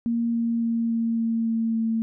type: tone with pitch steps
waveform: sine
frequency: 233.1 / 231.8 / 230.4 / 229.1 / 227.8 / 226.5 / 225.2 Hz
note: A#3 / A#3 / A#3 / A#3 / A#3 / A#3 / A3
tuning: 0 / -10 / -20 / -30 / -40 / -50 / +40 cents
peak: -21 dBFS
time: 0.06-2.02 s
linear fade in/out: 0 ms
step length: 280 ms
effects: none